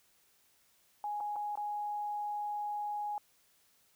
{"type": "tone with dropouts", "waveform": "sine", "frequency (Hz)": 831, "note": "G#5", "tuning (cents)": 1, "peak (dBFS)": -34, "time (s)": [1.04, 3.18], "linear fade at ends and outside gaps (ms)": 1, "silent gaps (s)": [[1.203, 1.207], [1.359, 1.363], [1.555, 1.574]], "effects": ["white hiss -69 dBFS RMS until 3.95 s"]}